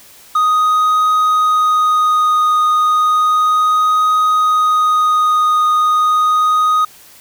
triangle tone with vibrato, 1244.5 Hz, D#6, in tune, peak -8 dBFS, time 0.35-6.85 s, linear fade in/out 5 ms, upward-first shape triangle, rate 0.33 Hz, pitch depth 11 cents each way, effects white hiss -42 dBFS RMS until 7.2 s

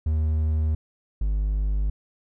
triangle tone pair in turn, 77.9 / 50.84 Hz, D#2 / G#1, +3 / -36 cents, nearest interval perfect fifth, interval 739 cents, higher first, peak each -18 / -19 dBFS, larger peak first, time 0.06-0.75 / 1.21-1.9 s, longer neither, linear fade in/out 5 ms, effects none

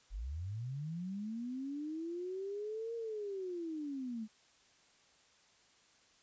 sine linear two-way sweep, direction up then down, 40.45 to 466.5 to 210.4 Hz, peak -38 dBFS, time 0.1-4.28 s, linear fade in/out 50 ms, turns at 2.95 s, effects white hiss -67 dBFS RMS until 6.22 s + resampled to 16000 Hz

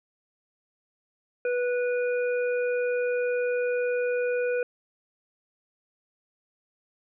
harmonic tone, 490.9 Hz, B4, 10 cents flat, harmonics 1 / 3 / 5, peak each -24 / -34 / -38 dBFS, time 1.45-4.63 s, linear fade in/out 2 ms, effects none

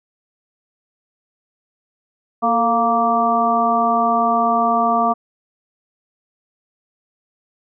harmonic tone with a mistuned harmonic, 233.1 Hz, A#3, in tune, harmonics 1 / 2 / 3 / 4 / 5, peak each -22 / -27 / -17 / -24 / -18 dBFS, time 2.42-5.14 s, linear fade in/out 20 ms, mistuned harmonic 2, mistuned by -77 cents, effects none

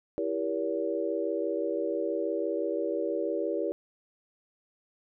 sine chord, E diminished seventh, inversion none, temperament just, 329.6 / 395.6 / 474.7 / 569.6 Hz, E4 / G4 / Bb4 / Db5, 0 / +16 / +31 / +47 cents, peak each -33 dBFS, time 0.18-3.72 s, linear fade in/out 0 ms, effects none

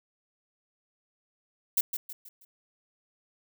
violet noise with echo, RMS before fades -24 dBFS, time 1.77-1.81 s, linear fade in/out 5 ms, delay 160 ms, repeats 4, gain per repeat -8 dB, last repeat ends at 2.45 s, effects none

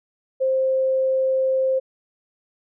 sine tone, 526 Hz, C5, 9 cents sharp, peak -17 dBFS, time 0.4-1.8 s, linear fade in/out 20 ms, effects none

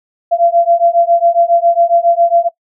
sine beating tone pair, 680 / 687.3 Hz, F5 / F5, -46 / -28 cents, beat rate 7.3 Hz, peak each -11 dBFS, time 0.31-2.49 s, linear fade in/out 20 ms, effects noise-tail reverb RT60 0.1 s tail -19 dB re dry

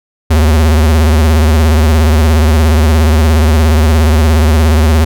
square tone with vibrato, 77.8 Hz, D#2, in tune, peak -6 dBFS, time 0.3-5.05 s, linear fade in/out 10 ms, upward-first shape sine, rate 17 Hz, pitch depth 110 cents each way, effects none

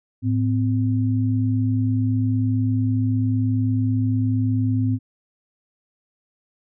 sine tone pair together, 108.06 / 257 Hz, A2 / C4, -31 / -31 cents, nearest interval octave + minor third, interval 1500 cents, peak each -19 / -22 dBFS, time 0.22-4.99 s, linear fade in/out 50 ms, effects none

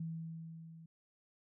sine tone with level ramp, 163.2 Hz, E3, 17 cents flat, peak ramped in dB -37 to -52 dBFS, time 0-0.86 s, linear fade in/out 5 ms, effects none

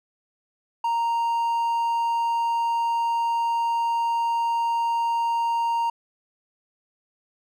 triangle tone, 930 Hz, A#5, 4 cents flat, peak -19 dBFS, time 0.84-5.9 s, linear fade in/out 5 ms, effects none

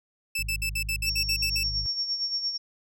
sawtooth tone bursts, 2637 Hz, E7, in tune, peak -23 dBFS, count 10, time 0.35-1.633 s, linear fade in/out 5 ms, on 77 ms, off 57 ms
harmonic tone, 51.9 Hz, G#1, in tune, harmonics 1 / 2 / 3, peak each -32 / -40 / -46 dBFS, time 0.39-1.86 s, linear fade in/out 0 ms
sine tone with tremolo, 5500 Hz, F8, 27 cents flat, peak -24 dBFS, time 1.06-2.58 s, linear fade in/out 20 ms, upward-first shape sine, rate 8.7 Hz, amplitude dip 60%
effects none

